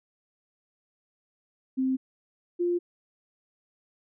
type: tone pair in turn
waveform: sine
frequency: 261.6 / 350 Hz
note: C4 / F4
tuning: 0 / +4 cents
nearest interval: perfect fourth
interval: 504 cents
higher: second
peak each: -23 dBFS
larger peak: neither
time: 1.77-1.97 / 2.59-2.79 s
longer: neither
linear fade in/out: 20 ms
effects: none